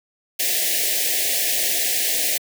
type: band-stop noise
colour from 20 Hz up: white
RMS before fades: -21 dBFS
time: 0.39-2.38 s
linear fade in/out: 10 ms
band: 760 to 1700 Hz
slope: 96 dB/octave
effects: high-pass 400 Hz 12 dB/octave